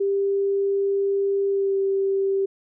sine tone with pitch glide, 396 to 390.3 Hz, G4 to G4, +18 to -8 cents, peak -19 dBFS, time 0-2.46 s, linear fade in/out 10 ms, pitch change -26 cents, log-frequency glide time 1.49-1.77 s, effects none

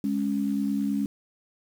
sine tone pair together, 207.7 / 277.2 Hz, G#3 / C#4, 0 / 0 cents, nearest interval perfect fourth, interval 500 cents, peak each -26 / -27 dBFS, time 0.04-1.06 s, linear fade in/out 2 ms, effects 8-bit

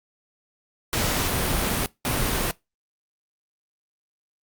pink noise bursts at uneven times, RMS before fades -24 dBFS, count 2, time 0.93-1.86 / 2.05-2.51 s, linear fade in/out 0 ms, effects noise-tail reverb RT60 0.2 s tail -21 dB re dry + Opus 48 kbps

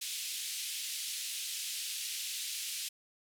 pink band-pass noise, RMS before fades -39 dBFS, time 0.01-2.89 s, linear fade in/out 10 ms, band 2800 to 13000 Hz, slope 24 dB/octave, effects none

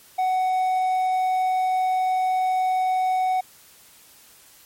triangle tone, 745 Hz, F#5, 12 cents sharp, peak -17 dBFS, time 0.18-3.41 s, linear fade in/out 10 ms, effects white hiss -51 dBFS RMS until 4.65 s + MP3 64 kbps

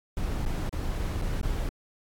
brown noise with dropouts, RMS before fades -29 dBFS, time 0.17-1.69 s, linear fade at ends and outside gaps 1 ms, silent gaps 0.453-0.461 / 0.693-0.727 / 1.216-1.22 / 1.413-1.43 s, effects AAC 64 kbps

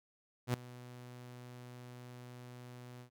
sawtooth tone with ADSR envelope, 123.47 Hz, B2, in tune, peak -25 dBFS, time 0.47-3.1 s, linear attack 69 ms, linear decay 6 ms, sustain -20 dB, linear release 94 ms, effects none

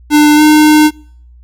square tone with pitch glide, 298.8 to 304.6 Hz, D4 to D#4, +30 to -37 cents, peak -4 dBFS, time 0.1-0.91 s, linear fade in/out 50 ms, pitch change +33 cents, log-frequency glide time 0.36-0.41 s, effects noise-tail reverb RT60 0.6 s tail -26 dB re dry + added 60 Hz sine -36 dBFS peak until 1.43 s

